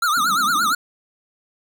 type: tone with vibrato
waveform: square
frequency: 1309 Hz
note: E6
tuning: 13 cents flat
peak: -17 dBFS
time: 0.02-0.75 s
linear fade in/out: 5 ms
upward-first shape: triangle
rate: 8.7 Hz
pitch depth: 200 cents each way
type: band-pass noise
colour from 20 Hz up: pink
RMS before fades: -36 dBFS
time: 0.17-0.73 s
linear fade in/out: 2 ms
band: 170 to 310 Hz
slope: 48 dB/octave
effects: none